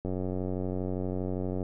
click train, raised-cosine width 2 ms, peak -20 dBFS, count 147, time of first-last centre 0.05-1.628 s, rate 92.5 Hz, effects none

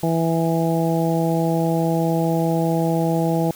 harmonic tone, 164.81 Hz, E3, in tune, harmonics 1 / 2 / 3 / 4 / 5, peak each -20 / -23 / -25 / -26 / -27 dBFS, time 0.03-3.51 s, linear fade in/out 2 ms, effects white hiss -42 dBFS RMS until 3.55 s

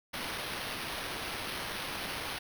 blue noise with sample-and-hold, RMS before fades -38 dBFS, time 0.13-2.39 s, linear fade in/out 10 ms, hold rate 7350 Hz, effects none

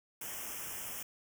white band-stop noise, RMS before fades -42 dBFS, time 0.21-1.03 s, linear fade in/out 5 ms, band 3300 to 5300 Hz, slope 96 dB/octave, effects none

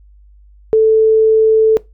sine tone, 440 Hz, A4, in tune, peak -6 dBFS, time 0.73-1.77 s, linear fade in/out 0 ms, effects noise-tail reverb RT60 0.2 s tail -20 dB re dry + added 50 Hz sine -41 dBFS peak until 1.93 s

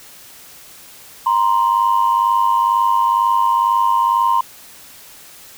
sine tone pair together, 940 / 1042.1 Hz, A#5 / C6, +14 / -7 cents, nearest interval major second, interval 179 cents, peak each -14 dBFS, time 1.26-4.41 s, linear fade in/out 5 ms, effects tanh soft clip ceiling -6 dBFS + white hiss -41 dBFS RMS until 5.57 s

